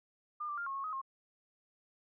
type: tone with pitch steps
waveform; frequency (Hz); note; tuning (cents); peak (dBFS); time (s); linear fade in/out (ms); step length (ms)
sine; 1206 / 1175 / 1399 / 1087 / 1095 / 1262 / 1073; D6 / D6 / F6 / C#6 / C#6 / D#6 / C6; +46 / +1 / +3 / -34 / -22 / +24 / +43; -36; 0.4-1.016; 10; 88
effects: none